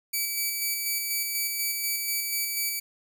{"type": "tone with tremolo", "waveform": "5% pulse", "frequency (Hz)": 2300, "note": "D7", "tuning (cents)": -37, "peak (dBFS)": -16, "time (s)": [0.13, 2.8], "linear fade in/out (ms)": 10, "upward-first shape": "square", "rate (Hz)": 4.1, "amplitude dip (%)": 30, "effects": []}